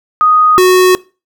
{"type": "tone pair in turn", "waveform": ["sine", "square"], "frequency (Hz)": [1244.5, 368], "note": ["D#6", "F#4"], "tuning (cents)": [0, -9], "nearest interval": "octave + major sixth", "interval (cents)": 2109, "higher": "first", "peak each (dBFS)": -5, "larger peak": "neither", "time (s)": [[0.21, 0.58], [0.58, 0.95]], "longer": "neither", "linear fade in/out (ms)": 0, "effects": ["noise-tail reverb RT60 0.3 s tail -21 dB re dry"]}